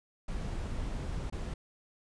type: noise with dropouts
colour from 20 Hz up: brown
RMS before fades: -36 dBFS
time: 0.28-1.54 s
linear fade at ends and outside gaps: 5 ms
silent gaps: 1.3-1.324 s
effects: resampled to 22050 Hz